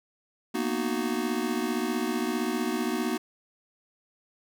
square chord, B major seventh, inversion third, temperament just, 231.5 / 246.9 / 308.7 / 370.4 Hz, A#3 / B3 / D#4 / F#4, -12 / 0 / -14 / +2 cents, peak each -33 dBFS, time 0.54-3.18 s, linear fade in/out 10 ms, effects none

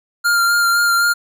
square tone with vibrato, 1396.9 Hz, F6, in tune, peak -13 dBFS, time 0.24-1.14 s, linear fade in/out 20 ms, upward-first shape sine, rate 3.9 Hz, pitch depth 18 cents each way, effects none

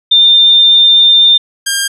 sine / 10% pulse tone pair in turn, 3604 / 1605.4 Hz, A7 / G6, +41 / +41 cents, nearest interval octave + major second, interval 1400 cents, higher first, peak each -3 dBFS, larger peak neither, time 0.11-1.38 / 1.66-1.88 s, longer first, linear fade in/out 10 ms, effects resampled to 32000 Hz

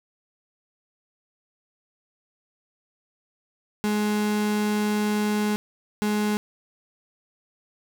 35% pulse tone pair in turn, 209.9 / 209.9 Hz, G#3 / G#3, +19 / +19 cents, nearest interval unison, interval 0 cents, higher neither, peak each -20 dBFS, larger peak neither, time 3.84-5.56 / 6.02-6.37 s, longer first, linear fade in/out 0 ms, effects none

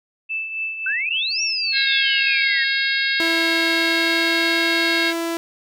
sine tone with tremolo, 2637 Hz, E7, in tune, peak -21 dBFS, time 0.29-2.45 s, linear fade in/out 20 ms, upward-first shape triangle, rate 3.7 Hz, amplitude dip 60%
sine exponential two-way sweep, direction up then down, 1480 to 5730 to 1824 Hz, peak -21 dBFS, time 0.86-2.64 s, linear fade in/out 5 ms, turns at 1.42 s
harmonic tone, 543 Hz, C#5, 36 cents flat, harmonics 3 / 4 / 5 / 6 / 7 / 8 / 9, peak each -22 / -23 / -28 / -30 / -26 / -28 / -31 dBFS, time 1.72-5.14 s, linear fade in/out 50 ms
sawtooth tone with pitch glide, 331.3 to 334 Hz, E4 to E4, +9 to +23 cents, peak -18 dBFS, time 3.2-5.37 s, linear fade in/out 0 ms, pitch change +14 cents, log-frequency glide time 3.73-4.58 s
effects none

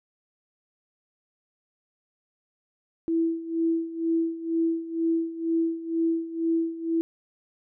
sine tone with tremolo, 329.6 Hz, E4, in tune, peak -20 dBFS, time 3.08-7.01 s, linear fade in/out 0 ms, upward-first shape sine, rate 2.1 Hz, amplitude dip 80%, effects none

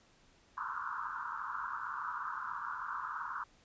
white band-pass noise, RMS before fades -40 dBFS, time 0.57-3.44 s, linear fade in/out 5 ms, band 940 to 1500 Hz, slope 96 dB/octave, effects pink hiss -66 dBFS RMS until 3.64 s + resampled to 16000 Hz

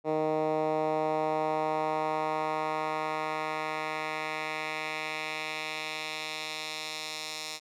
10% pulse tone with band-pass filter sweep, 155.5 Hz, D#3, 1 cent flat, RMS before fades -32 dBFS, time 0.04-7.6 s, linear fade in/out 50 ms, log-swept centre 510 to 5000 Hz, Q 1.3, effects none

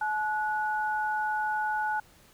sine tone pair together, 856 / 1466.7 Hz, A5 / F#6, -48 / -16 cents, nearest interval major sixth, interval 932 cents, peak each -28 / -31 dBFS, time 0.01-2 s, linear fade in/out 5 ms, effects pink hiss -58 dBFS RMS until 2.33 s

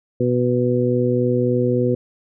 harmonic tone, 123.47 Hz, B2, in tune, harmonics 1 / 2 / 3 / 4, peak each -21 / -21 / -21 / -21 dBFS, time 0.2-1.95 s, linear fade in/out 5 ms, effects none

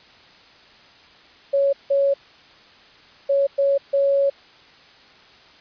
sine tone bursts at uneven times, 556 Hz, C#5, 5 cents sharp, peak -15 dBFS, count 5, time 1.53-1.73 / 1.9-2.14 / 3.29-3.47 / 3.58-3.78 / 3.93-4.3 s, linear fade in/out 10 ms, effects white hiss -49 dBFS RMS until 5.6 s + resampled to 11025 Hz

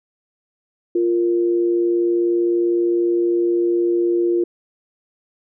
sine tone pair together, 348.1 / 467.8 Hz, F4 / A#4, -6 / +6 cents, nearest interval perfect fourth, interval 512 cents, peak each -15 / -26 dBFS, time 0.95-4.44 s, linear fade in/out 5 ms, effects none

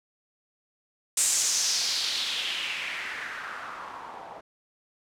blue noise with low-pass filter sweep, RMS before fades -30 dBFS, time 1.17-4.41 s, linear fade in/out 5 ms, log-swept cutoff 8200 to 740 Hz, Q 3.1, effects none

